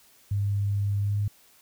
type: tone with pitch glide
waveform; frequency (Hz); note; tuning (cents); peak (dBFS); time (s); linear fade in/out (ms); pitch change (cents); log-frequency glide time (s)
sine; 100.9 to 102.66; G#2 to G#2; -49 to -20; -23; 0.31-1.28; 5; +29; 0.99-1.17
effects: white hiss -58 dBFS RMS until 1.61 s